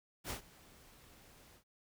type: noise with ADSR envelope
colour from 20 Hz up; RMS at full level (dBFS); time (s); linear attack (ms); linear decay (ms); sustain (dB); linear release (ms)
pink; -39; 0.24-1.64; 59; 110; -22; 97
effects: none